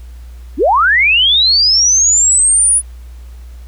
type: linear sweep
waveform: sine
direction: up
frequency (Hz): 221.1 to 9956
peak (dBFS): -7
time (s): 0.57-2.82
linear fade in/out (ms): 50
effects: added 60 Hz sine -29 dBFS peak until 3.67 s + pink hiss -49 dBFS RMS until 3.67 s